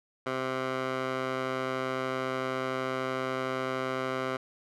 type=tone with band-pass filter; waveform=15% pulse; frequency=130.5 Hz; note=C3; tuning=4 cents flat; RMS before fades=-32 dBFS; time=0.26-4.37 s; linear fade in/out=5 ms; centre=1100 Hz; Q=0.82; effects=none